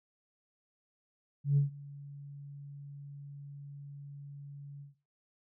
sine tone with ADSR envelope, 142 Hz, C#3, 42 cents sharp, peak -20 dBFS, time 1.44-4.95 s, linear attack 130 ms, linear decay 130 ms, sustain -23 dB, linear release 140 ms, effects noise-tail reverb RT60 0.4 s tail -20 dB re dry + tanh soft clip ceiling -19 dBFS

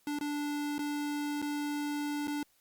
square tone with dropouts, 292.7 Hz, D4, 6 cents flat, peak -33 dBFS, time 0.07-2.43 s, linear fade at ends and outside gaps 2 ms, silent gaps 0.188-0.21 / 0.782-0.791 / 1.418-1.424 / 2.273-2.279 s, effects white hiss -69 dBFS RMS until 2.6 s + Opus 48 kbps

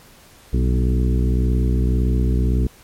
harmonic tone with a mistuned harmonic, 61.8 Hz, B1, 2 cents sharp, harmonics 1 / 2 / 3 / 4 / 5 / 6 / 7, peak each -16 / -22 / -26 / -28 / -30 / -32 / -33 dBFS, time 0.53-2.67 s, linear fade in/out 5 ms, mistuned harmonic 3, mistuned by +55 cents, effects pink hiss -48 dBFS RMS until 2.83 s + MP3 64 kbps

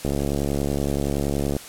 click train, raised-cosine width 2 ms, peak -11 dBFS, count 108, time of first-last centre 0.05-1.566 s, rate 70.6 Hz, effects white hiss -40 dBFS RMS until 1.68 s + low-pass 12000 Hz 12 dB/octave

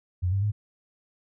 sine tone with pitch steps, 90.2 / 98.1 / 104.5 Hz, F#2 / G2 / G#2, -44 / +2 / +11 cents, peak -22 dBFS, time 0.22-0.52 s, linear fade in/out 20 ms, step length 100 ms, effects none

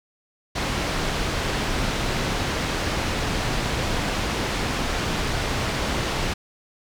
pink low-pass noise, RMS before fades -25 dBFS, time 0.55-6.34 s, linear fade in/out 10 ms, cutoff 5200 Hz, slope 12 dB/octave, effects none

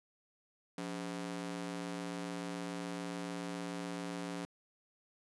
sawtooth ring-modulated tone, 230.1 Hz, A#3, 22 cents flat, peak -32 dBFS, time 0.78-4.45 s, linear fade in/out 0 ms, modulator 53.5 Hz, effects resampled to 24000 Hz

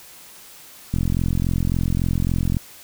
click train, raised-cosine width 5 ms, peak -9 dBFS, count 72, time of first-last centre 0.94-2.568 s, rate 43.6 Hz, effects white hiss -44 dBFS RMS until 2.83 s

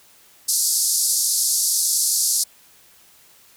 white band-pass noise, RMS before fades -20 dBFS, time 0.48-2.44 s, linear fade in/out 10 ms, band 4500 to 12000 Hz, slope 48 dB/octave, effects white hiss -52 dBFS RMS until 3.56 s

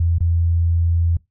sine tone with dropouts, 84.3 Hz, E2, 39 cents sharp, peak -14 dBFS, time 0-1.17 s, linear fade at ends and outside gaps 5 ms, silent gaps 0.184-0.205 s, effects noise-tail reverb RT60 0.2 s tail -23 dB re dry

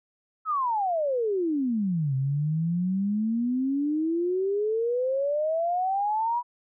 sine exponential two-way sweep, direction down then up, 1318.5 to 130.81 to 983 Hz, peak -23 dBFS, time 0.45-6.43 s, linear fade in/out 50 ms, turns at 2.15 s, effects none

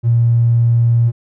triangle tone, 117.5 Hz, A#2, 14 cents sharp, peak -5 dBFS, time 0.03-1.12 s, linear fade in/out 50 ms, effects tanh soft clip ceiling -7 dBFS

